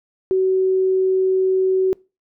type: tone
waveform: sine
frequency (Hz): 376.9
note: F#4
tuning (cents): +32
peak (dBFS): -14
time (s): 0.31-1.93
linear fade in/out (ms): 0
effects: noise-tail reverb RT60 0.3 s tail -25 dB re dry